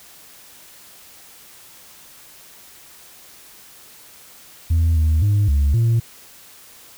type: tone with pitch steps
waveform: sine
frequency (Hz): 82.2 / 78.6 / 102.7 / 70.7 / 115.4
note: E2 / D#2 / G#2 / C#2 / A#2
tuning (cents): -4 / +18 / -19 / +35 / -17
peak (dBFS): -11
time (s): 4.7-6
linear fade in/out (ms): 10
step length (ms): 260
effects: tanh soft clip ceiling -12 dBFS + white hiss -45 dBFS RMS until 6.97 s